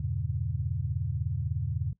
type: chord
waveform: sine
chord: E diminished seventh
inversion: none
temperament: just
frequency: 82.41 / 98.89 / 118.67 / 142.4 Hz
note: E2 / G2 / Bb2 / Db3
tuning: 0 / +16 / +31 / +47 cents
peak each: -34 dBFS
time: 0-1.93 s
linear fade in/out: 5 ms
effects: noise-tail reverb RT60 0.1 s tail -18 dB re dry